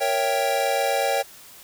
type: chord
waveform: square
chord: A# diminished seventh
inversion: none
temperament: equal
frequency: 466.2 / 554.4 / 659.3 / 784 Hz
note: A#4 / C#5 / E5 / G5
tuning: 0 / 0 / 0 / 0 cents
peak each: -30 / -25 / -30 / -25 dBFS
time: 0-1.23 s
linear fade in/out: 20 ms
effects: white hiss -46 dBFS RMS until 1.63 s